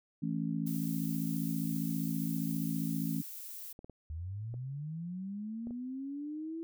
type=harmonic tone; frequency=55 Hz; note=A1; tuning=in tune; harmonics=3 / 4 / 5; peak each=-35 / -36 / -37 dBFS; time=0.22-3.22 s; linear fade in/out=10 ms
type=noise; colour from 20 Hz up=violet; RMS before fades=-45 dBFS; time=0.66-3.73 s; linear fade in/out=10 ms
type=clicks; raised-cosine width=2 ms; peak=-35 dBFS; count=6; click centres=3.791 / 3.845 / 3.897 / 4.541 / 5.671 / 5.708 s
type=linear sweep; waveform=sine; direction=up; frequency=74.5 to 333.1 Hz; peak=-37 dBFS; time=4.1-6.63 s; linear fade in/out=0 ms
effects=none